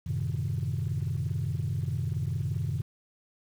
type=chord; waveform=sine; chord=F# diminished seventh; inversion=none; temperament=equal; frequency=92.5 / 110 / 130.81 / 155.56 Hz; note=F#2 / A2 / C3 / Eb3; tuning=0 / 0 / 0 / 0 cents; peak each=-32 / -33 / -31 / -33 dBFS; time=0.06-2.82 s; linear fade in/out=10 ms; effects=tanh soft clip ceiling -22 dBFS + 9-bit